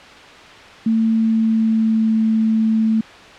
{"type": "tone with pitch glide", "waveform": "sine", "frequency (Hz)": [223.9, 221.1], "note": ["A3", "A3"], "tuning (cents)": [30, 9], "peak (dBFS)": -13, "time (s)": [0.86, 3.01], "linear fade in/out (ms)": 5, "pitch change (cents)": -21, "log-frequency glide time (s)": [1.07, 2.13], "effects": ["white hiss -39 dBFS RMS until 3.38 s", "low-pass 3000 Hz 12 dB/octave"]}